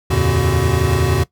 square tone cluster, 79.8 / 90.6 / 115.8 / 142.4 / 375.5 Hz, D#2 / F#2 / A#2 / C#3 / F#4, +44 / -36 / -11 / +47 / +26 cents, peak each -21 dBFS, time 0.1-1.24 s, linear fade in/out 10 ms, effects noise-tail reverb RT60 0.1 s tail -18 dB re dry

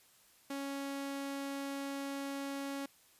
sawtooth tone, 277.2 Hz, C#4, in tune, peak -34 dBFS, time 0.5-2.86 s, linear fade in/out 5 ms, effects white hiss -65 dBFS RMS until 3.19 s + resampled to 32000 Hz

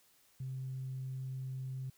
sine tone, 131.1 Hz, C3, 4 cents sharp, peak -37 dBFS, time 0.4-1.9 s, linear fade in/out 5 ms, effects tanh soft clip ceiling -33 dBFS + white hiss -68 dBFS RMS until 1.97 s

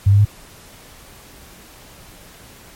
sine tone with pitch steps, 98.6 / 101.02 / 103.5 Hz, G2 / G#2 / G#2, +11 / -47 / -5 cents, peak -8 dBFS, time 0.06-0.252 s, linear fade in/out 10 ms, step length 64 ms, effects pink hiss -43 dBFS RMS until 2.75 s + MP3 64 kbps

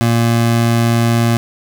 25% pulse tone, 116.54 Hz, A#2, in tune, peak -7 dBFS, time 0.01-1.37 s, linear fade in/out 0 ms, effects none

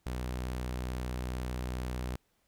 sawtooth tone with vibrato, 62.3 Hz, B1, 16 cents sharp, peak -30 dBFS, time 0.06-2.16 s, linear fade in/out 5 ms, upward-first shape triangle, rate 18 Hz, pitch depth 25 cents each way, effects pink hiss -74 dBFS RMS until 2.47 s

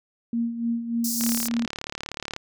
sine tone with tremolo, 233.1 Hz, A#3, in tune, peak -21 dBFS, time 0.33-1.66 s, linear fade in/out 2 ms, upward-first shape sine, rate 3.4 Hz, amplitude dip 65%
pink high-pass noise, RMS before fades -28 dBFS, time 1.04-1.48 s, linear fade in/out 5 ms, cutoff 4900 Hz, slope 48 dB/octave
click train, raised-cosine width 0.2 ms, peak -14 dBFS, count 43, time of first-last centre 1.21-2.364 s, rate 36.4 Hz
effects none

